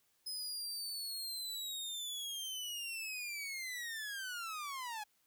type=linear sweep; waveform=sawtooth; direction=down; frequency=5090 to 823 Hz; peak=-37 dBFS; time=0.26-5.04 s; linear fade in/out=10 ms; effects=white hiss -75 dBFS RMS until 5.26 s